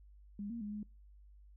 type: tone with pitch steps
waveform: sine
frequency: 203.8 / 233.1 / 207.6 / 209.7 Hz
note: G#3 / A#3 / G#3 / G#3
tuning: -32 / 0 / 0 / +17 cents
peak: -39 dBFS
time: 0.39-0.83 s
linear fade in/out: 2 ms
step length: 110 ms
effects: noise-tail reverb RT60 0.3 s tail -26 dB re dry + added 50 Hz sine -56 dBFS peak until 1.56 s